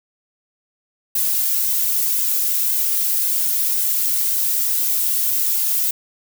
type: noise with flanger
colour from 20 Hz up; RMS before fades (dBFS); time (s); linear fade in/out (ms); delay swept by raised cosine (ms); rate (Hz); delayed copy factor
violet; -19; 1.15-5.91; 5; 1.9 to 2.87; 1.9; +0.95
effects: none